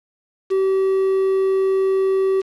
triangle tone with quantisation, 383.7 Hz, G4, 37 cents flat, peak -13 dBFS, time 0.5-2.42 s, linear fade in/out 20 ms, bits 6, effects low-pass 5000 Hz 12 dB/octave

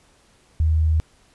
sine tone, 79 Hz, D#2, 27 cents sharp, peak -15 dBFS, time 0.6-1 s, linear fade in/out 0 ms, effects pink hiss -57 dBFS RMS until 1.34 s + resampled to 24000 Hz

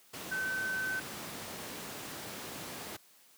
sine tone in noise, 1529 Hz, G6, 44 cents flat, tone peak -32 dBFS, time 0.31-1 s, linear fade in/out 10 ms, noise pink, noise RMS -42 dBFS, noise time 0.13-2.97 s, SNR +7 dB, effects white hiss -62 dBFS RMS until 3.37 s + high-pass 150 Hz 12 dB/octave

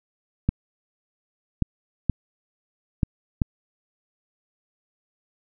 clicks, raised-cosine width 5 ms, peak -7 dBFS, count 5, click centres 0.49 / 1.623 / 2.097 / 3.032 / 3.418 s, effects none

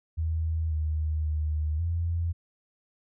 sine tone with pitch steps, 80.5 / 77.6 / 76.7 / 84.5 Hz, E2 / D#2 / D#2 / E2, -41 / -4 / -24 / +43 cents, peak -25 dBFS, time 0.17-2.33 s, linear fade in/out 20 ms, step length 540 ms, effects none

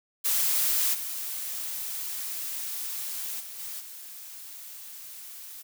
blue noise with level steps, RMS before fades -25 / -34 / -41 / -37 / -43 dBFS, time 0.24-5.63 s, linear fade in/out 20 ms, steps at 0.93 / 3.39 / 3.58 / 3.79 s, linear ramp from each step 20 ms, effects none

